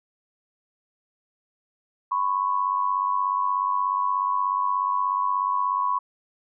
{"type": "tone pair together", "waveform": "sine", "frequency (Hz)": [1001, 1097.7], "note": ["B5", "C#6"], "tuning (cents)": [23, -17], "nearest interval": "major second", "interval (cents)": 160, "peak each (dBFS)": -24, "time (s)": [2.11, 5.99], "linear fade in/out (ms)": 10, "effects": []}